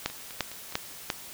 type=two click trains; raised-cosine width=0.2 ms; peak=-9 / -24 dBFS; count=4 / 4; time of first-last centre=0.06-1.102 / 0.1-0.724 s; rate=2.88 / 4.81 Hz; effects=white hiss -44 dBFS RMS until 1.33 s